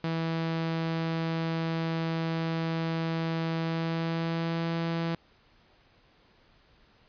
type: tone with pitch glide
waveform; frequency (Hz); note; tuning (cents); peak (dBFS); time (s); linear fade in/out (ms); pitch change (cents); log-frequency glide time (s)
sawtooth; 163.7 to 166.37; E3 to E3; -12 to +16; -24; 0.04-5.15; 2; +28; 3.59-4.7
effects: pink hiss -62 dBFS RMS until 7.08 s + resampled to 11025 Hz